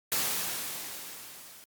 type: noise with level ramp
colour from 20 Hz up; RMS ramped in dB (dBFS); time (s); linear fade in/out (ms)
white; -28 to -51; 0.12-1.64; 0
effects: high-pass 100 Hz 12 dB/octave + Opus 48 kbps